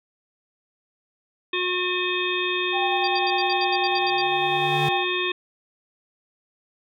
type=harmonic tone; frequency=361.7 Hz; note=F#4; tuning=39 cents flat; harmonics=1 / 3 / 5 / 7 / 9 / 10; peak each=-27 / -31 / -31 / -27 / -33 / -30 dBFS; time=1.53-5.32 s; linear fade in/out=5 ms
type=tone with tremolo; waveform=sine; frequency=791 Hz; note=G5; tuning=15 cents sharp; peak=-22 dBFS; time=2.72-5.05 s; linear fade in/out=50 ms; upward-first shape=square; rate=10 Hz; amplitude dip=30%
type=tone bursts; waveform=sine; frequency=4691 Hz; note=D8; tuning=3 cents flat; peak=-27 dBFS; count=11; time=3.04-4.214 s; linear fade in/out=2 ms; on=34 ms; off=80 ms
type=tone with exponential growth; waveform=square; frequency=146.83 Hz; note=D3; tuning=in tune; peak=-24 dBFS; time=3.83-4.89 s; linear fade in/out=5 ms; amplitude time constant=230 ms
effects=none